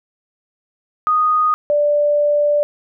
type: tone pair in turn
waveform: sine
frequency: 1240 / 587.4 Hz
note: D#6 / D5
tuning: -6 / 0 cents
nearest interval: octave + minor second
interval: 1294 cents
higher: first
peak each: -12 dBFS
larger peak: neither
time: 1.07-1.54 / 1.7-2.63 s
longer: second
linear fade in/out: 0 ms
effects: none